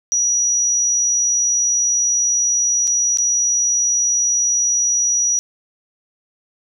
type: tone with dropouts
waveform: sine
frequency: 5820 Hz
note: F#8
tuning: 29 cents flat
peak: -14 dBFS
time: 0.12-5.39 s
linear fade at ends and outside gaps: 0 ms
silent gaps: 2.872-2.876 / 3.173-3.185 s
effects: 9-bit

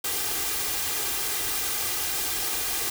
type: noise with comb filter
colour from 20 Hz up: white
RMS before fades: -28 dBFS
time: 0.04-2.9 s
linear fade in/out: 5 ms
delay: 2.5 ms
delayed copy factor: +0.6
effects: none

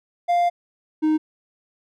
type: tone pair in turn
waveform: triangle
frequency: 698.5 / 310.4 Hz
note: F5 / D#4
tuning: 0 / -4 cents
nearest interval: octave + major second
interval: 1404 cents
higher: first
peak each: -14 dBFS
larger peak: neither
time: 0.28-0.5 / 1.02-1.18 s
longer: first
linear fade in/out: 20 ms
effects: none

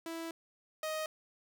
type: tone pair in turn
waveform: sawtooth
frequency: 329.6 / 625.1 Hz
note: E4 / D#5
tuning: 0 / +8 cents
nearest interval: major seventh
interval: 1108 cents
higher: second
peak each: -35 / -31 dBFS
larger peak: second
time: 0.06-0.31 / 0.83-1.06 s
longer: first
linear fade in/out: 2 ms
effects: none

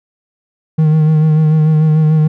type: tone with vibrato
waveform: triangle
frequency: 155.56 Hz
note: D#3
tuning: in tune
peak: -5 dBFS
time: 0.78-2.28 s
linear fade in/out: 10 ms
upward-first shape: sine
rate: 6.8 Hz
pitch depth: 30 cents each way
effects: none

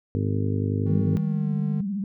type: harmonic tone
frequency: 50.9 Hz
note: G#1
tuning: 34 cents flat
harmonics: 2 / 3 / 4 / 5 / 6 / 7 / 8 / 9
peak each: -24 / -31 / -34 / -29 / -37 / -40 / -35 / -36 dBFS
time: 0.15-1.17 s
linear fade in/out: 0 ms
type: tone with pitch glide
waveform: triangle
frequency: 158.4 to 150.03 Hz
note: D#3 to D3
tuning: +31 to +37 cents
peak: -23 dBFS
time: 0.86-1.81 s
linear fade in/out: 5 ms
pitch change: -94 cents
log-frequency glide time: 1.2-1.51 s
type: tone with vibrato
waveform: sine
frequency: 198.6 Hz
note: G3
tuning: 23 cents sharp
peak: -25 dBFS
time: 0.89-2.04 s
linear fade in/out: 2 ms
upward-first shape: sine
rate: 15 Hz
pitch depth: 95 cents each way
effects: none

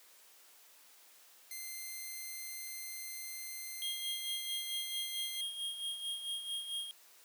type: tone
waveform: 5% pulse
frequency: 2083 Hz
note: C7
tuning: 8 cents flat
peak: -32 dBFS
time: 1.51-5.41 s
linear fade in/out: 2 ms
type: tone with tremolo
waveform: square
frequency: 3247 Hz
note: G#7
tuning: 40 cents flat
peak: -36 dBFS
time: 3.82-6.91 s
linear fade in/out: 0 ms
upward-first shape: sine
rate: 4.5 Hz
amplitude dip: 60%
effects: white hiss -61 dBFS RMS until 7.24 s + high-pass 400 Hz 12 dB/octave

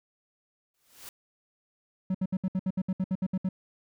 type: noise with exponential growth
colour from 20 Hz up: white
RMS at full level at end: -41 dBFS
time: 0.74-1.09 s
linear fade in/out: 2 ms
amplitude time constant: 76 ms
type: tone bursts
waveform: triangle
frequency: 187.2 Hz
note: F#3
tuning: 20 cents sharp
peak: -23 dBFS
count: 13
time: 2.1-3.49 s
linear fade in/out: 5 ms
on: 46 ms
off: 66 ms
effects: none

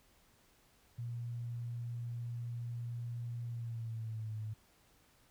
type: tone with pitch glide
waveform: sine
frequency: 118.9 to 108.4 Hz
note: A#2 to A2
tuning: +35 to -25 cents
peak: -38 dBFS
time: 0.98-4.54 s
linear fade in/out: 10 ms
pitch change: -160 cents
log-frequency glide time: 3.46-4.36 s
effects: pink hiss -68 dBFS RMS until 5.3 s

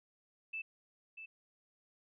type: tone with echo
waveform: sine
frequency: 2637 Hz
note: E7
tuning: in tune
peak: -38 dBFS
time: 0.53-0.62 s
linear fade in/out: 10 ms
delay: 640 ms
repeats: 1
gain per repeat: -8 dB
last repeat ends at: 1.26 s
effects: none

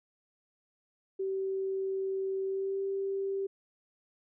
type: tone with pitch glide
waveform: sine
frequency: 384.9 to 390.9 Hz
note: G4 to G4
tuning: -32 to -5 cents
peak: -30 dBFS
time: 1.19-3.47 s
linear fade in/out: 10 ms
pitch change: +27 cents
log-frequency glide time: 2.44-2.81 s
effects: none

